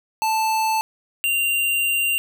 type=tone pair in turn; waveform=square; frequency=880 / 2777 Hz; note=A5 / F7; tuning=0 / -10 cents; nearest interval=octave + minor sixth; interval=1990 cents; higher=second; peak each=-19 dBFS; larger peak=neither; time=0.22-0.81 / 1.24-2.18 s; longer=second; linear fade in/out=0 ms; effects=none